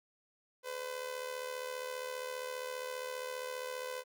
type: tone with amplitude modulation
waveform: sawtooth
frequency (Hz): 506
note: B4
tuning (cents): +42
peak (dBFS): -32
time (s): 0.63-4.04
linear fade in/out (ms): 50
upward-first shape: sine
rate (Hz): 75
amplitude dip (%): 65
effects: none